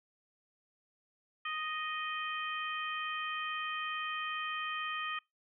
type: harmonic tone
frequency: 622.3 Hz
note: D#5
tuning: in tune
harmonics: 2 / 3 / 4 / 5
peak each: -38 / -41 / -42 / -43 dBFS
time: 1.45-5.19 s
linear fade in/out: 5 ms
effects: noise-tail reverb RT60 0.2 s tail -25 dB re dry